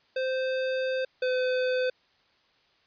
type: tone pair in turn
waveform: square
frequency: 520 / 508.4 Hz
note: C5 / C5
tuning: -11 / -50 cents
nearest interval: unison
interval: 39 cents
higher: first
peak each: -27 / -25 dBFS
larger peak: second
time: 0.16-1.05 / 1.22-1.9 s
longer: first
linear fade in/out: 5 ms
effects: white hiss -65 dBFS RMS until 2.86 s + resampled to 11025 Hz